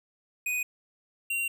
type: tone pair in turn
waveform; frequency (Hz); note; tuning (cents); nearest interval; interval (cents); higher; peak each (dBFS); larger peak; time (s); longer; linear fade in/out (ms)
square; 2489 / 2759; D#7 / F7; 0 / -22; major second; 178; second; -28; neither; 0.46-0.63 / 1.3-1.48; second; 5
effects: none